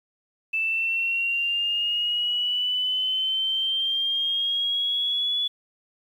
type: linear sweep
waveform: sine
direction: up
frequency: 2637 to 3427 Hz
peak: -22 dBFS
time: 0.53-5.48 s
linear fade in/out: 10 ms
effects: 9-bit